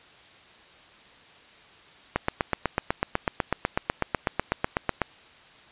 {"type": "click train", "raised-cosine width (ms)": 0.5, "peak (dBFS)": -7, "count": 24, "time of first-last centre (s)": [2.16, 5.017], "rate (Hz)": 8.05, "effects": ["white hiss -52 dBFS RMS until 5.71 s", "resampled to 8000 Hz"]}